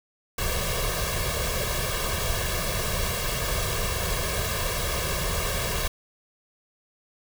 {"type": "noise with comb filter", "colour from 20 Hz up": "pink", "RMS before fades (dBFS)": -27, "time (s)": [0.38, 5.88], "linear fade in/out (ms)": 5, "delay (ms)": 1.8, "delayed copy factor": 0.85, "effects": []}